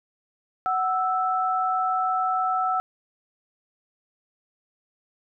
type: tone pair together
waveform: sine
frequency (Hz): 745.1 / 1318.5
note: F#5 / E6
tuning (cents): +12 / 0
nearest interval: minor seventh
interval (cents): 988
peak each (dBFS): -24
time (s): 0.66-2.8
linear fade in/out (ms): 0
effects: none